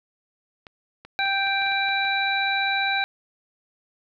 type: clicks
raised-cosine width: 0.3 ms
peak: -25 dBFS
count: 9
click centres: 0.668 / 1.05 / 1.256 / 1.47 / 1.62 / 1.664 / 1.719 / 1.888 / 2.051 s
type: harmonic tone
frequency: 785 Hz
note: G5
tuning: 2 cents sharp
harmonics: 1 / 2 / 3 / 5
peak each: -26 / -26 / -26 / -28 dBFS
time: 1.19-3.04 s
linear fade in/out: 0 ms
effects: none